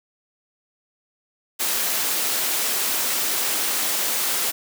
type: high-pass noise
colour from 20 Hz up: white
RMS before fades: -23 dBFS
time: 1.59-4.52 s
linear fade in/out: 20 ms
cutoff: 250 Hz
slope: 12 dB/octave
effects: none